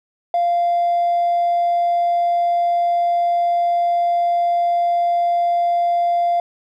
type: tone with hard clipping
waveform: sine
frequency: 694 Hz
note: F5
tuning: 11 cents flat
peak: -15 dBFS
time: 0.34-6.4 s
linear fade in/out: 2 ms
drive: 1 dB
effects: none